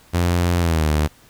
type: tone with pitch glide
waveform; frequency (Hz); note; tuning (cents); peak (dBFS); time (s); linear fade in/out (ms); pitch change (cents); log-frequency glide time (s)
sawtooth; 87.31 to 76.01; F2 to D#2; 0 to -40; -12; 0.13-1.08; 20; -240; 0.59-0.88
effects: pink hiss -51 dBFS RMS until 1.29 s